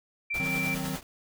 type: tone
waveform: sine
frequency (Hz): 2349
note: D7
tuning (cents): 0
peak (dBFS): -28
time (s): 0.3-0.75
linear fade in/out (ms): 10
type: noise with tremolo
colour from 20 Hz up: pink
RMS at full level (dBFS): -37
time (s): 0.34-1.03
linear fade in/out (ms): 2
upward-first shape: triangle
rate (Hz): 10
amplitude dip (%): 95
type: chord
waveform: square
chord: C diminished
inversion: first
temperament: equal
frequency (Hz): 155.56 / 185 / 261.6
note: Eb3 / Gb3 / C4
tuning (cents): 0 / 0 / 0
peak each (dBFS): -36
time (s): 0.4-0.96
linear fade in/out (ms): 0
type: high-pass noise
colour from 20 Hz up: white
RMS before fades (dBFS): -43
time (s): 0.48-0.98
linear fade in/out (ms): 20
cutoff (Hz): 430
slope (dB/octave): 24
effects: none